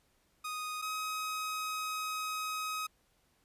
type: tone pair in turn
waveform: sawtooth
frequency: 1244.5 / 1264.8 Hz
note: D#6 / D#6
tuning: 0 / +28 cents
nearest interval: unison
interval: 28 cents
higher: second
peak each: -33 / -31 dBFS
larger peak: second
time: 0.44-0.82 / 0.82-2.87 s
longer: second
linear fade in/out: 10 ms
effects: pink hiss -72 dBFS RMS until 3.44 s + resampled to 32000 Hz